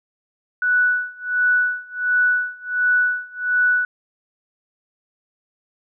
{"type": "tone with tremolo", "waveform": "sine", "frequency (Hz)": 1480, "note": "F#6", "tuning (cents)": 0, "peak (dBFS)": -13, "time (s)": [0.62, 3.85], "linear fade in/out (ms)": 2, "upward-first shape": "sine", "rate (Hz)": 1.4, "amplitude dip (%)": 95, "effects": []}